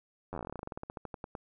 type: slowing click train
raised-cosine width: 1 ms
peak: -25 dBFS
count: 25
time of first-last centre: 0.33-1.352 s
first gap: 10 ms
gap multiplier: 1.11
effects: none